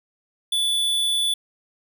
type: tone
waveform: square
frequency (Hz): 3466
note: A7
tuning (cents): -27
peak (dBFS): -20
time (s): 0.52-1.34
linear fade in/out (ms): 5
effects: none